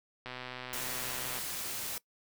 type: click train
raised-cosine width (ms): 0.3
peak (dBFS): -25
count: 143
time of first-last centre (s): 0.26-1.387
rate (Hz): 126
type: noise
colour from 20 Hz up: white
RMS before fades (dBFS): -38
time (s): 0.73-1.98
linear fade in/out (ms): 2
effects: noise-tail reverb RT60 0.1 s tail -21 dB re dry